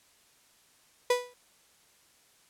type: tone with exponential decay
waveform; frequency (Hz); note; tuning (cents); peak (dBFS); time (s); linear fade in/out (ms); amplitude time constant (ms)
35% pulse; 492.4; B4; -5; -18; 1.1-1.34; 5; 52
effects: white hiss -63 dBFS RMS until 2.49 s + low-pass 11000 Hz 12 dB/octave